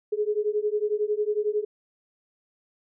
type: beating tone pair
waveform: sine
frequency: 415.3 / 426.3 Hz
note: G#4 / G#4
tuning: 0 / +45 cents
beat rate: 11 Hz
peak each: -26 dBFS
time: 0.12-1.65 s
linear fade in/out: 10 ms
effects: none

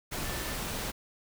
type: tone in noise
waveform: sine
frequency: 1770 Hz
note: A6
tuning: 10 cents sharp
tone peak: -45 dBFS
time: 0.25-0.55 s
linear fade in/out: 20 ms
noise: pink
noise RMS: -35 dBFS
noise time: 0.11-0.92 s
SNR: -13 dB
effects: none

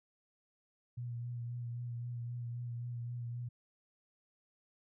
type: tone with vibrato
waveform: sine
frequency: 120 Hz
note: B2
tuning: 49 cents flat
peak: -38 dBFS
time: 0.97-3.49 s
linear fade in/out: 10 ms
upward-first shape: sine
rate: 3.8 Hz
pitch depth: 25 cents each way
effects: none

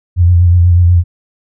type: tone with vibrato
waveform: sine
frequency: 87.6 Hz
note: F2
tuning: 6 cents sharp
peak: -4 dBFS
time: 0.16-1.04 s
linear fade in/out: 50 ms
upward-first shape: triangle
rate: 8.2 Hz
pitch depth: 51 cents each way
effects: none

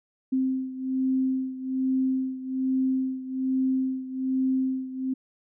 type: beating tone pair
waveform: sine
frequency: 261.3 / 262.5 Hz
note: C4 / C4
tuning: -2 / +6 cents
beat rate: 1.2 Hz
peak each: -25 / -29 dBFS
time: 0.32-5.14 s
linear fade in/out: 10 ms
effects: none

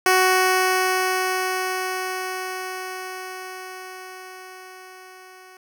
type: tone with level ramp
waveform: 10% pulse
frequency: 371.9 Hz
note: F#4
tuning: 9 cents sharp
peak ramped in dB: -6 to -36 dBFS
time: 0.06-5.57 s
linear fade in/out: 2 ms
effects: none

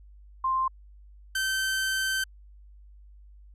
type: tone pair in turn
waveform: sine / sawtooth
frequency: 1049 / 1545.9 Hz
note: C6 / G6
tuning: +4 / -25 cents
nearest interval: perfect fifth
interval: 671 cents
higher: second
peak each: -23 / -22 dBFS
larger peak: second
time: 0.44-0.68 / 1.35-2.24 s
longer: second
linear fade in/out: 5 ms
effects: added 50 Hz sine -48 dBFS peak until 3.54 s + resampled to 32000 Hz

